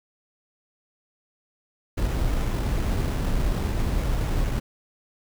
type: noise with sample-and-hold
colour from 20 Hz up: brown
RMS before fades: -24 dBFS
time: 1.97-4.6 s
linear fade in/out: 10 ms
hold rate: 4410 Hz
effects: none